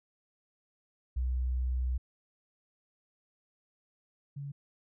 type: tone pair in turn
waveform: sine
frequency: 62.9 / 141.21 Hz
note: B1 / C#3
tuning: +32 / +32 cents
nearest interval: octave + major second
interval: 1400 cents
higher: second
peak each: -28 / -37 dBFS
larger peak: first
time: 1.16-1.98 / 4.36-4.52 s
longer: first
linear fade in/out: 10 ms
effects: none